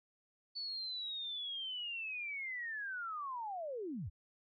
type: linear sweep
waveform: sine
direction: down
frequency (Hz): 4489 to 61.74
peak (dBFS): -39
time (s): 0.55-4.1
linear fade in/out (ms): 20
effects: none